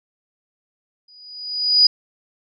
sine tone with exponential growth, 4926 Hz, D#8, 18 cents flat, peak -7 dBFS, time 1.08-1.87 s, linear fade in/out 5 ms, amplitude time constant 170 ms, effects none

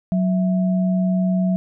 sine tone pair together, 185 / 658.1 Hz, F#3 / E5, 0 / -3 cents, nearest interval octave + minor seventh, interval 2197 cents, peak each -16 / -28 dBFS, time 0.12-1.56 s, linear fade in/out 0 ms, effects none

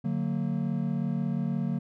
triangle chord, D augmented, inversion none, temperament just, 146.83 / 183.54 / 229.4 Hz, D3 / F#3 / A#3, 0 / -14 / -28 cents, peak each -29 dBFS, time 0.04-1.79 s, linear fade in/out 10 ms, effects none

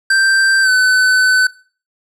square tone with pitch glide, 1568 to 1511.1 Hz, G6 to F#6, 0 to +36 cents, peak -10 dBFS, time 0.1-1.47 s, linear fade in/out 5 ms, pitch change -64 cents, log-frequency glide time 0.62-0.7 s, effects noise-tail reverb RT60 0.4 s tail -19 dB re dry + low-pass 9000 Hz 12 dB/octave

